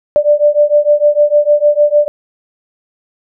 sine beating tone pair, 587.3 / 593.9 Hz, D5 / D5, 0 / +19 cents, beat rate 6.6 Hz, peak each -10 dBFS, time 0.16-2.08 s, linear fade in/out 0 ms, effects none

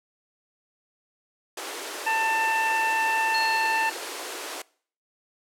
pink high-pass noise, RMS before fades -35 dBFS, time 1.57-4.62 s, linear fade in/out 5 ms, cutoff 320 Hz, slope 48 dB/octave
harmonic tone, 891 Hz, A5, 22 cents sharp, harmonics 1 / 2 / 3, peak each -24 / -27 / -29 dBFS, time 2.06-3.9 s, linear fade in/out 10 ms
sine tone with exponential decay, 4293 Hz, C8, 44 cents sharp, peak -27 dBFS, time 3.34-4.63 s, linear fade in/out 5 ms, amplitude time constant 280 ms
effects noise-tail reverb RT60 0.5 s tail -23 dB re dry + low-pass 12000 Hz 12 dB/octave

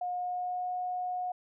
sine tone with pitch glide, 718 to 726.3 Hz, F5 to F#5, +48 to -32 cents, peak -31 dBFS, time 0.01-1.32 s, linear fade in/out 5 ms, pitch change +20 cents, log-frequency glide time 0.12-0.71 s, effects none

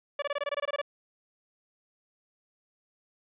sawtooth tone bursts, 575 Hz, D5, 37 cents flat, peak -24 dBFS, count 12, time 0.19-0.816 s, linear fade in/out 5 ms, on 32 ms, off 22 ms, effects resampled to 8000 Hz + 11-bit

